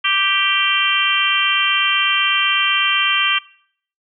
harmonic tone, 392 Hz, G4, in tune, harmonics 3 / 4 / 5 / 6 / 7 / 8, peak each -22 / -24 / -24 / -22 / -20 / -19 dBFS, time 0.04-3.39 s, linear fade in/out 10 ms, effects noise-tail reverb RT60 0.6 s tail -21 dB re dry

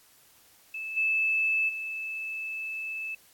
sine tone with level steps, 2621 Hz, E7, 11 cents flat, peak -33 / -23 / -32 dBFS, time 0.74-3.15 s, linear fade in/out 5 ms, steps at 0.96 / 1.68 s, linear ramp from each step 20 ms, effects white hiss -59 dBFS RMS until 3.33 s + AAC 64 kbps

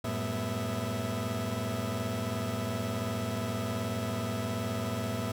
30% pulse tone cluster, 93 / 111.8 / 200.7 / 246.3 / 654 Hz, F#2 / A2 / G3 / B3 / E5, +9 / +28 / +41 / -5 / -14 cents, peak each -37 / -32 / -38 / -35 / -36 dBFS, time 0.04-5.32 s, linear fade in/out 5 ms, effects none

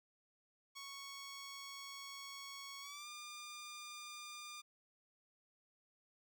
10% pulse tone with pitch glide, 1108.7 to 1202.1 Hz, C#6 to D6, 0 to +40 cents, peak -40 dBFS, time 0.75-4.62 s, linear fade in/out 20 ms, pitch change +140 cents, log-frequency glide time 2.81-3.07 s, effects none

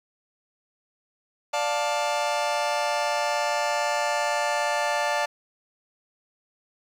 sawtooth chord, D minor, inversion none, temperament just, 587.3 / 704.8 / 881 Hz, D5 / F5 / A5, 0 / +16 / +2 cents, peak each -23 / -25 / -23 dBFS, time 1.53-5.26 s, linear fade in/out 10 ms, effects low-pass 7000 Hz 12 dB/octave + 9-bit

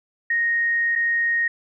sine tone with dropouts, 1864.7 Hz, A#6, in tune, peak -18 dBFS, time 0.3-1.48 s, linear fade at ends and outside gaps 5 ms, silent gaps 0.954-0.958 s, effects none

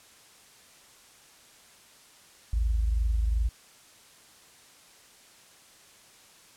sine tone pair together, 54.59 / 77.2 Hz, A1 / D#2, -13 / -13 cents, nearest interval tritone, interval 600 cents, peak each -23 / -34 dBFS, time 2.53-3.49 s, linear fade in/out 5 ms, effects white hiss -55 dBFS RMS until 6.56 s + low-pass 10000 Hz 12 dB/octave

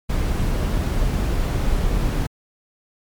brown noise, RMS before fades -20 dBFS, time 0.09-2.27 s, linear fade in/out 10 ms, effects MP3 96 kbps

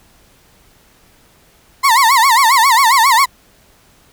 35% pulse tone with vibrato, 997 Hz, B5, 16 cents sharp, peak -6 dBFS, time 1.83-3.26 s, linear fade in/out 20 ms, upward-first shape sine, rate 7.4 Hz, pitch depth 210 cents each way, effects pink hiss -50 dBFS RMS until 4.12 s

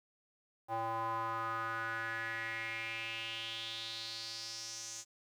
square tone with band-pass filter sweep, 113.2 Hz, A2, 50 cents sharp, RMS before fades -40 dBFS, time 0.68-5.05 s, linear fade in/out 50 ms, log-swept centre 830 to 6700 Hz, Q 4.8, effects 11-bit

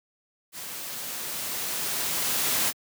white noise with level ramp, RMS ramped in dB -38 to -24 dBFS, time 0.52-2.73 s, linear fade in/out 50 ms, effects high-pass 100 Hz 12 dB/octave

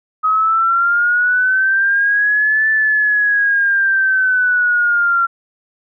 sine linear two-way sweep, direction up then down, 1262 to 1758 to 1368 Hz, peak -11 dBFS, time 0.23-5.27 s, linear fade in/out 20 ms, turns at 2.69 s, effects none

